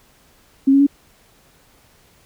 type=tone with pitch steps; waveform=sine; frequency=270.8 / 276.6 / 282.6 Hz; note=C#4 / C#4 / C#4; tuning=-40 / -4 / +34 cents; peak=-9 dBFS; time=0.67-0.868 s; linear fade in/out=10 ms; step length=66 ms; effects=pink hiss -54 dBFS RMS until 2.25 s